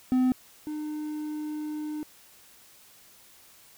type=tone pair in turn; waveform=triangle; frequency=255.1 / 303.4 Hz; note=C4 / D#4; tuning=-44 / -44 cents; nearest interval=minor third; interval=300 cents; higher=second; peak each=-18 / -29 dBFS; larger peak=first; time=0.12-0.32 / 0.67-2.03 s; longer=second; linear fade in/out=0 ms; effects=white hiss -55 dBFS RMS until 3.77 s